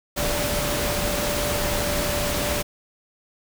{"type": "tone in noise", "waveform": "sine", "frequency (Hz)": 586, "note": "D5", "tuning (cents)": -4, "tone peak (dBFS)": -28, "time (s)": [0.16, 2.63], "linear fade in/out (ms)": 20, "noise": "pink", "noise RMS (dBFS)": -25, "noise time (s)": [0.16, 2.63], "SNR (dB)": -6, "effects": []}